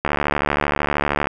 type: click train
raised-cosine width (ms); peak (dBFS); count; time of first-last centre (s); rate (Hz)
0.5; -3; 90; 0.05-1.271; 72.9
effects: none